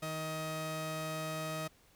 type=tone pair together; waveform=sawtooth; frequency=157.5 / 630 Hz; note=D#3 / D#5; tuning=+21 / +21 cents; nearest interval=2 octaves; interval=2400 cents; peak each=-36 / -34 dBFS; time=0.02-1.68 s; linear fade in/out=10 ms; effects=pink hiss -65 dBFS RMS until 1.95 s